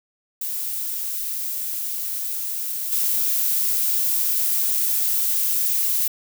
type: noise with level steps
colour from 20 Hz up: violet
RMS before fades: -27 / -21 dBFS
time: 0.41-6.08 s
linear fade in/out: 5 ms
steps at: 2.92 s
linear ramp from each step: 5 ms
effects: none